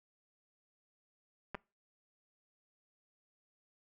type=clicks; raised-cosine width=0.5 ms; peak=-25 dBFS; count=2; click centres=1.546 / 1.551 s; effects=noise-tail reverb RT60 0.3 s tail -24 dB re dry